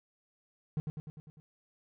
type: tone with echo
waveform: triangle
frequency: 152.9 Hz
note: D#3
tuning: 30 cents flat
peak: -27 dBFS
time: 0.77-0.8 s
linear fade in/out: 0 ms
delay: 100 ms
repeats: 6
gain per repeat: -4 dB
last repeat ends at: 1.4 s
effects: none